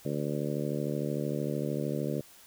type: harmonic tone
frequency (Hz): 73.2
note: D2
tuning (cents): -5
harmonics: 2 / 3 / 4 / 5 / 6 / 7 / 8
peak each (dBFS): -34 / -36 / -37 / -38 / -39 / -39 / -40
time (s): 0.05-2.21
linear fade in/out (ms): 5
effects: white hiss -55 dBFS RMS until 2.46 s